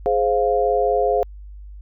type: chord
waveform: sine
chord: F minor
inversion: first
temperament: just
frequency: 419.1 / 523.8 / 698.5 Hz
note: Ab4 / C5 / F5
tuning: +16 / +2 / 0 cents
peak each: -20 dBFS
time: 0.06-1.23 s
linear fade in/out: 0 ms
effects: added 50 Hz sine -35 dBFS peak until 1.81 s